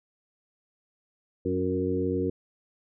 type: harmonic tone with a mistuned harmonic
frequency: 92.5 Hz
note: F#2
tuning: in tune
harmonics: 1 / 2 / 3 / 4 / 5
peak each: -33 / -34 / -30 / -30 / -30 dBFS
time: 1.45-2.3 s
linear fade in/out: 5 ms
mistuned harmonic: 4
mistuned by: -22 cents
effects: none